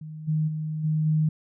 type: tone with level steps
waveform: sine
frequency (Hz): 155.3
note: D#3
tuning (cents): -3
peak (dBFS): -35 / -21 / -27 / -21 / -19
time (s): 0.01-1.29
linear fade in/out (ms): 5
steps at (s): 0.27 / 0.47 / 0.83 / 1.05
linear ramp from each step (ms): 20
effects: none